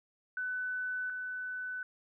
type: tone pair in turn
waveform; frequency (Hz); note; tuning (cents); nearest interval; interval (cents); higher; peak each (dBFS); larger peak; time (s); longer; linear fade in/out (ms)
sine; 1500 / 1500; F#6 / F#6; +23 / +23; unison; 0; neither; -33 / -36; first; 0.37-1.1 / 1.1-1.83; neither; 2
effects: none